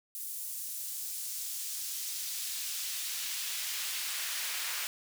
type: noise with high-pass filter sweep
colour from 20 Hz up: pink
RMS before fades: -37 dBFS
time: 0.15-4.87 s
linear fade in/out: 0 ms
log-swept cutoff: 10000 to 1700 Hz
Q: 0.76
effects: none